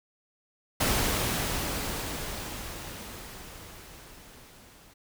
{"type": "noise with level ramp", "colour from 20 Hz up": "pink", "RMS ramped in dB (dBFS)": [-25, -55], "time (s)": [0.8, 4.94], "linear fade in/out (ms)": 10, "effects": []}